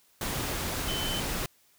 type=tone in noise; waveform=sine; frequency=3056 Hz; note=G7; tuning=45 cents flat; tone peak=-33 dBFS; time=0.88-1.2 s; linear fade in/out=2 ms; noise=pink; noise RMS=-32 dBFS; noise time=0.21-1.46 s; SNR=-4 dB; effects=white hiss -64 dBFS RMS until 1.78 s